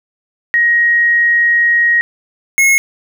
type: tone pair in turn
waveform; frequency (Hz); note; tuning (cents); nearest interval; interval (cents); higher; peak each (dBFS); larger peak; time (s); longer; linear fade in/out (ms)
sine / square; 1885 / 2171; A#6 / C#7; +19 / -37; major second; 244; second; -8; neither; 0.54-2.01 / 2.58-2.78; first; 0
effects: none